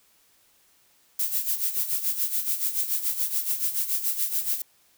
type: noise with tremolo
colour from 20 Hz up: violet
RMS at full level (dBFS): -24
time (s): 1.19-4.62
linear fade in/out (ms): 5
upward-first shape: sine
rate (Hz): 7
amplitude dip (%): 70
effects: white hiss -62 dBFS RMS until 4.97 s